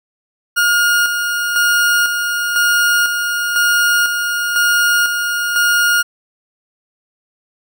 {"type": "tone with tremolo", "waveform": "40% pulse", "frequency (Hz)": 1426, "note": "F6", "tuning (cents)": 36, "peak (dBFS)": -10, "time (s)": [0.56, 6.03], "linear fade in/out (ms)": 20, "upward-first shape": "square", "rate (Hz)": 1, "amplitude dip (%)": 45, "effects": []}